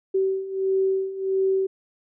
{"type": "beating tone pair", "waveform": "sine", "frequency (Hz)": [382.5, 384], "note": ["G4", "G4"], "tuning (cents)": [-42, -36], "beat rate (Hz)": 1.5, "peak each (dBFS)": [-26, -22], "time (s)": [0.14, 1.67], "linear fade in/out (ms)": 10, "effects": []}